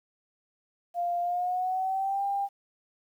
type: tone with pitch glide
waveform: sine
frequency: 698 to 797.2 Hz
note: F5 to G5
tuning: -1 to +29 cents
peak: -26 dBFS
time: 0.94-2.49 s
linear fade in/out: 50 ms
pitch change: +230 cents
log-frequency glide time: 1.21-2.24 s
effects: 10-bit